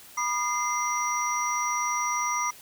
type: tone cluster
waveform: sine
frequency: 977 / 1217 / 2076 / 5800 Hz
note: B5 / D#6 / C7 / F#8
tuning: -19 / -39 / -14 / -35 cents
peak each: -30 / -29 / -32 / -31 dBFS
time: 0.17-2.51 s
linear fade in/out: 10 ms
effects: white hiss -49 dBFS RMS until 2.61 s